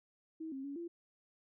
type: tone with pitch steps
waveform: sine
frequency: 320.2 / 268.5 / 281.3 / 341 Hz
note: D#4 / C4 / C#4 / F4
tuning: +50 / +45 / +26 / -41 cents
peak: -40 dBFS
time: 0.4-0.88 s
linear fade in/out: 10 ms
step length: 120 ms
effects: none